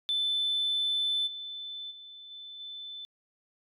sine tone with level steps, 3520 Hz, A7, in tune, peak -25 / -37 / -45 / -42 / -39 dBFS, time 0.09-3.05 s, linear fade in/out 0 ms, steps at 1.26 / 1.9 / 2.3 / 2.59 s, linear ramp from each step 20 ms, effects tanh soft clip ceiling -22 dBFS

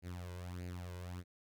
sawtooth tone with flanger, 89.2 Hz, F2, 37 cents sharp, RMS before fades -45 dBFS, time 0.02-1.24 s, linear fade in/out 50 ms, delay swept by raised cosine 0.43 to 2.03 ms, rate 1.6 Hz, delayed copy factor +0.7, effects none

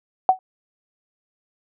sine tone with exponential decay, 751 Hz, F#5, 26 cents sharp, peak -6 dBFS, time 0.29-0.39 s, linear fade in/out 1 ms, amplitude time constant 20 ms, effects none

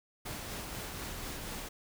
pink noise with tremolo, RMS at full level -40 dBFS, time 0.25-1.69 s, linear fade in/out 10 ms, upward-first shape sine, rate 4.1 Hz, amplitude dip 25%, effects none

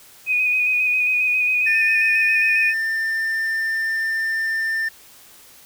sine tone with vibrato, 2489 Hz, D#7, in tune, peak -16 dBFS, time 0.26-2.74 s, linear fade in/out 50 ms, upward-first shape square, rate 7.4 Hz, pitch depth 20 cents each way
triangle tone, 1793 Hz, A6, 32 cents sharp, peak -18 dBFS, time 1.66-4.89 s, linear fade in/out 10 ms
effects white hiss -47 dBFS RMS until 5.65 s

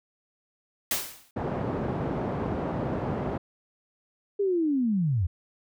white noise with exponential decay, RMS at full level -24 dBFS, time 0.91-1.31 s, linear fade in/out 2 ms, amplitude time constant 86 ms
pink band-pass noise, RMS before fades -30 dBFS, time 1.36-3.38 s, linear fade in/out 10 ms, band 110 to 770 Hz, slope 12 dB/octave
sine linear sweep, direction down, 412.4 to 77 Hz, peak -22 dBFS, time 4.39-5.27 s, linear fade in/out 10 ms
effects none

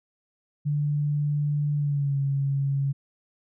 sine tone with pitch glide, 146.83 to 138.59 Hz, D3 to C#3, 0 to 0 cents, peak -22 dBFS, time 0.65-2.93 s, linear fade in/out 20 ms, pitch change -100 cents, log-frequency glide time 1.76-2.18 s, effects none

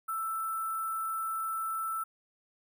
sine tone with sample-and-hold, 1327 Hz, E6, 11 cents sharp, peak -31 dBFS, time 0.08-2.04 s, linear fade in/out 10 ms, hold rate 11025 Hz, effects none

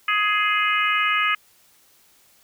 harmonic tone, 418.2 Hz, G#4, 12 cents sharp, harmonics 3 / 4 / 5 / 6 / 7, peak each -22 / -26 / -24 / -25 / -28 dBFS, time 0.08-1.35 s, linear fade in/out 5 ms, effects white hiss -57 dBFS RMS until 2.43 s

